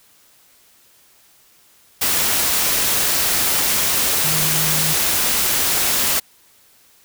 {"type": "tone in noise", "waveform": "sine", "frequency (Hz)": 155.56, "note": "D#3", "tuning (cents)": 0, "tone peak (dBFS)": -25, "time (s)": [4.24, 4.94], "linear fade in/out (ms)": 10, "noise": "white", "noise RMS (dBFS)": -18, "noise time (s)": [2.01, 6.2], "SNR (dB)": -10, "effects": ["white hiss -53 dBFS RMS until 7.04 s"]}